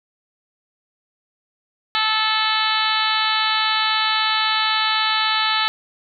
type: harmonic tone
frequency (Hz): 436.2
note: A4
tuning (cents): -15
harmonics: 2 / 3 / 4 / 5 / 6 / 7 / 8 / 9 / 10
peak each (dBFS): -25 / -23 / -25 / -28 / -29 / -26 / -27 / -24 / -29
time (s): 1.95-5.68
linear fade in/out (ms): 0
effects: none